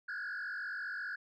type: tone with frequency modulation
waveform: sine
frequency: 1563 Hz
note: G6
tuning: 6 cents flat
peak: -35 dBFS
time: 0.08-1.16 s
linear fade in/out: 10 ms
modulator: 47.4 Hz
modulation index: 2.9
effects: tanh soft clip ceiling -36 dBFS